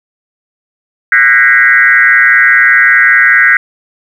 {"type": "tone with frequency modulation", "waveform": "sine", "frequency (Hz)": 1749, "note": "A6", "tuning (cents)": -11, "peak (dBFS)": -3, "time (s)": [1.12, 3.57], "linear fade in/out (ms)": 2, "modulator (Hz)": 125, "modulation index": 2.5, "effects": ["7-bit"]}